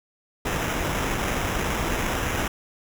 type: noise with sample-and-hold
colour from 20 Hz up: pink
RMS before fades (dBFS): -26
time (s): 0.45-2.48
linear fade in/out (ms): 5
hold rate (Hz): 4410
effects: none